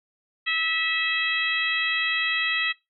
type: harmonic tone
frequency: 650 Hz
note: E5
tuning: 24 cents flat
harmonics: 2 / 3 / 4 / 5 / 6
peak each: -34 / -26 / -27 / -29 / -33 dBFS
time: 0.46-2.73 s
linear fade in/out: 20 ms
effects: noise-tail reverb RT60 0.2 s tail -20 dB re dry